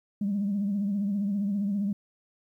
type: tone with vibrato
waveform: sine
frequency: 201.2 Hz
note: G3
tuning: 45 cents sharp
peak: -24 dBFS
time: 0.21-1.93 s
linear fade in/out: 5 ms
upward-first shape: triangle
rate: 15 Hz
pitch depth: 81 cents each way
effects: tanh soft clip ceiling -21 dBFS + 11-bit